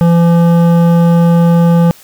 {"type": "tone with hard clipping", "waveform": "triangle", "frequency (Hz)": 169.8, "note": "F3", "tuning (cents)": -48, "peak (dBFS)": -7, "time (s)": [0.01, 1.91], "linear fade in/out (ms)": 0, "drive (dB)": 16, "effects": ["white hiss -40 dBFS RMS until 2.03 s"]}